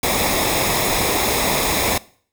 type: noise with comb filter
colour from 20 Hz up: pink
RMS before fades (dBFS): -19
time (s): 0.03-1.98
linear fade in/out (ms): 5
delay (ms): 0.67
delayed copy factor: -0.6
effects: noise-tail reverb RT60 0.5 s tail -21 dB re dry